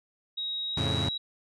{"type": "tone with pitch glide", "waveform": "sine", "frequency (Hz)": [3800, 3862], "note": ["A#7", "B7"], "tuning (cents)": [33, -39], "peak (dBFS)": -30, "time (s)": [0.37, 1.18], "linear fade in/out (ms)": 10, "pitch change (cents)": 28, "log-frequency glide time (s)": [0.67, 0.96]}
{"type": "chord", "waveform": "sawtooth", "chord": "F augmented", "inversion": "none", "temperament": "equal", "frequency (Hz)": [87.31, 110, 138.59], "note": ["F2", "A2", "C#3"], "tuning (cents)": [0, 0, 0], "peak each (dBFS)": [-28, -28, -28], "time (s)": [0.77, 1.09], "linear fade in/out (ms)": 5}
{"effects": ["resampled to 24000 Hz"]}